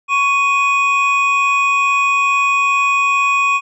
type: tone pair together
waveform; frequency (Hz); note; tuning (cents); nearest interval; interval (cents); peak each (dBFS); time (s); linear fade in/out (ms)
triangle; 1108.7 / 2489; C#6 / D#7; 0 / 0; octave + major second; 1400; -13; 0.08-3.61; 50
effects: resampled to 22050 Hz